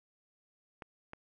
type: clicks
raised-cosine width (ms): 0.5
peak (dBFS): -29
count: 2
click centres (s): 0.822 / 1.134
effects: none